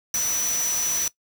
sine tone in noise, 5930 Hz, F#8, 3 cents sharp, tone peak -22 dBFS, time 0.14-1.08 s, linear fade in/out 2 ms, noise white, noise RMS -30 dBFS, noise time 0.14-1.08 s, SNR +5 dB, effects noise-tail reverb RT60 0.1 s tail -19 dB re dry

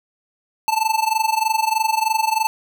square tone with amplitude modulation, 880 Hz, A5, in tune, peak -14 dBFS, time 0.68-2.47 s, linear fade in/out 0 ms, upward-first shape sine, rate 23.2 Hz, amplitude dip 85%, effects none

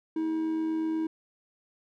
triangle tone with amplitude modulation, 319.5 Hz, D#4, 46 cents sharp, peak -23 dBFS, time 0.16-1.07 s, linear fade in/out 5 ms, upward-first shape sine, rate 88.3 Hz, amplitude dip 35%, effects none

